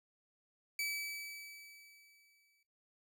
sawtooth tone with exponential decay, 2298 Hz, D7, 38 cents flat, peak -31 dBFS, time 0.79-2.63 s, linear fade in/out 2 ms, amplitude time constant 400 ms, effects noise-tail reverb RT60 0.4 s tail -20 dB re dry

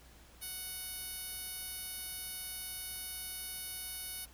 10% pulse tone with band-pass filter, 740 Hz, F#5, in tune, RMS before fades -43 dBFS, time 0.41-4.26 s, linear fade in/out 20 ms, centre 12000 Hz, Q 1.2, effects added 60 Hz sine -58 dBFS peak until 4.33 s + pink hiss -60 dBFS RMS until 4.33 s

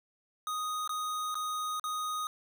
square tone with dropouts, 1244.5 Hz, D#6, in tune, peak -33 dBFS, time 0.47-2.27 s, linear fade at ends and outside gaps 1 ms, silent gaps 0.876-0.893 / 1.344-1.353 / 1.797-1.84 s, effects none

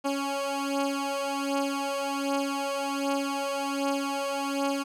15% pulse beating tone pair, 277.2 / 278.5 Hz, C#4 / C#4, 0 / +8 cents, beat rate 1.3 Hz, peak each -23 / -25 dBFS, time 0.04-4.84 s, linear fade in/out 20 ms, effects low-pass 11000 Hz 12 dB/octave

